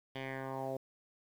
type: tone with low-pass filter sweep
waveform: 10% pulse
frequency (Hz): 133.5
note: C3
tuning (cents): +35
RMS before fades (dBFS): -40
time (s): 0.15-0.77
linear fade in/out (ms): 5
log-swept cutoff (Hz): 3100 to 550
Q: 3.3
effects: 10-bit